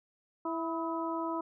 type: harmonic tone with a mistuned harmonic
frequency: 329.6 Hz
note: E4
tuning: in tune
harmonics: 1 / 2 / 3 / 4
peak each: -35 / -39 / -36 / -41 dBFS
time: 0.45-1.41 s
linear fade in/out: 5 ms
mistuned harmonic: 4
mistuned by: -54 cents
effects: none